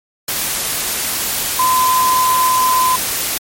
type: tone in noise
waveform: sine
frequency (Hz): 1020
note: C6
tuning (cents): -44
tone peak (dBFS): -11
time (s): 1.59-2.96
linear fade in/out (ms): 5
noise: white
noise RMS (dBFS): -19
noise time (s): 0.28-3.38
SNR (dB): +5
effects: MP3 64 kbps